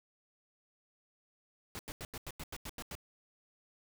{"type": "noise bursts", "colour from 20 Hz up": "pink", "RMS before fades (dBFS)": -43, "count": 10, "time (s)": [1.75, 2.952], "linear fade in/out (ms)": 0, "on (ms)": 41, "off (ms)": 88, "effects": []}